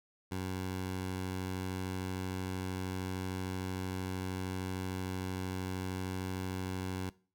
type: tone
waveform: 15% pulse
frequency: 93.1 Hz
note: F#2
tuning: 11 cents sharp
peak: -29 dBFS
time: 0.31-7.1 s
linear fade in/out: 10 ms
effects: noise-tail reverb RT60 0.4 s tail -21 dB re dry